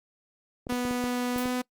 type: clicks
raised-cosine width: 2 ms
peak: -23 dBFS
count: 7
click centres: 0.669 / 0.724 / 0.852 / 0.91 / 1.04 / 1.361 / 1.457 s
type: tone with pitch glide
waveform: sawtooth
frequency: 246.5 to 250.2 Hz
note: B3 to B3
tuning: -3 to +23 cents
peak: -23 dBFS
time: 0.69-1.62 s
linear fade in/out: 10 ms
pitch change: +26 cents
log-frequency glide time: 1.34-1.45 s
type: noise with exponential decay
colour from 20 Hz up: violet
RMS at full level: -33 dBFS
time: 1.38-1.55 s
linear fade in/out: 2 ms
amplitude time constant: 36 ms
effects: noise-tail reverb RT60 0.1 s tail -23 dB re dry + Opus 32 kbps